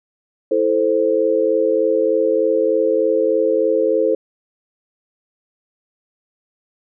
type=chord; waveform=sine; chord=A minor; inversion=second; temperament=equal; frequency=329.6 / 440 / 523.3 Hz; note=E4 / A4 / C5; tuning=0 / 0 / 0 cents; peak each=-21 / -17 / -17 dBFS; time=0.51-4.15 s; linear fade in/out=5 ms; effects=none